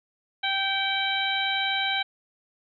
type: harmonic tone with a mistuned harmonic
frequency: 781 Hz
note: G5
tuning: 7 cents flat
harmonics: 1 / 2 / 3 / 4 / 5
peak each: -30 / -30 / -30 / -30 / -30 dBFS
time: 0.43-2.03 s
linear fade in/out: 10 ms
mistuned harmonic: 3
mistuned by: -27 cents
effects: none